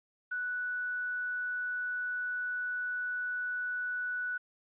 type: tone with quantisation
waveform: sine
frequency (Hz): 1480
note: F#6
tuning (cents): 0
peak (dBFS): -32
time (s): 0.31-4.38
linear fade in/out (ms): 10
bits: 10
effects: resampled to 8000 Hz